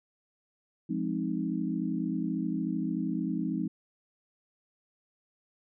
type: chord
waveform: sine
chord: F minor seventh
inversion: none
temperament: equal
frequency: 174.61 / 207.7 / 261.6 / 311.1 Hz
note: F3 / Ab3 / C4 / Eb4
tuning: 0 / 0 / 0 / 0 cents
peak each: -34 dBFS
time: 0.89-3.68 s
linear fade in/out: 10 ms
effects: none